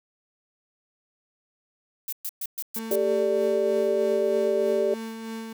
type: noise bursts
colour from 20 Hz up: violet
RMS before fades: -31 dBFS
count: 6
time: 2.08-2.956 s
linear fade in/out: 2 ms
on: 46 ms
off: 120 ms
type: tone with tremolo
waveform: 35% pulse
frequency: 224.4 Hz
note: A3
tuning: 34 cents sharp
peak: -30 dBFS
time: 2.76-5.53 s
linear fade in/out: 5 ms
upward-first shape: sine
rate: 3.2 Hz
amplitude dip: 35%
type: chord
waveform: sine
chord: G suspended second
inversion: none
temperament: equal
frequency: 392 / 440 / 587.3 Hz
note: G4 / A4 / D5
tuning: 0 / 0 / 0 cents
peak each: -24 / -27 / -25 dBFS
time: 2.91-4.94 s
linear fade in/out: 2 ms
effects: none